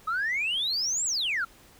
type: exponential two-way sweep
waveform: sine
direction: up then down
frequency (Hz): 1244.5 to 7930 to 1307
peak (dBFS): -24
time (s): 0.07-1.45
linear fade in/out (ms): 10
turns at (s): 1.05
effects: tanh soft clip ceiling -22 dBFS + pink hiss -55 dBFS RMS until 1.79 s